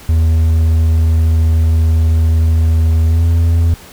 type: tone with pitch glide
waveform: triangle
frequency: 80.8 to 83.5 Hz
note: E2 to E2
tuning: -34 to +23 cents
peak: -6 dBFS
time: 0.09-3.74 s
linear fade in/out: 0 ms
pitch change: +57 cents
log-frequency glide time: 3.08-3.23 s
effects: pink hiss -37 dBFS RMS until 3.92 s